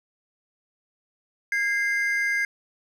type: tone pair together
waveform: triangle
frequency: 1633 / 2088 Hz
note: G#6 / C7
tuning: -30 / -4 cents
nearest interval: major third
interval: 426 cents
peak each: -23 dBFS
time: 1.52-2.45 s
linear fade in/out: 2 ms
effects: none